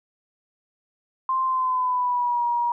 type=tone with pitch glide; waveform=sine; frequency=1046.5 to 954.1 Hz; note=C6 to A#5; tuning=0 to +40 cents; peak=-20 dBFS; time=1.29-2.72 s; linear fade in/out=2 ms; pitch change=-160 cents; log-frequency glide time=1.44-2.44 s; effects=none